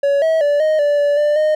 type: tone with pitch steps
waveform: triangle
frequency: 563 / 644 / 580 / 622 / 582 / 578 / 592 / 615 Hz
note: C#5 / E5 / D5 / D#5 / D5 / D5 / D5 / D#5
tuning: +27 / -41 / -22 / -1 / -16 / -28 / +14 / -20 cents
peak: -10 dBFS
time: 0.03-1.55 s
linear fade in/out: 5 ms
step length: 190 ms
effects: none